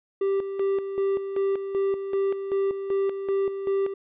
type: tone with tremolo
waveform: triangle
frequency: 392 Hz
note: G4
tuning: in tune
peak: -19 dBFS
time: 0.21-3.94 s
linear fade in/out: 5 ms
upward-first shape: square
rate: 2.6 Hz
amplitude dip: 60%
effects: resampled to 8000 Hz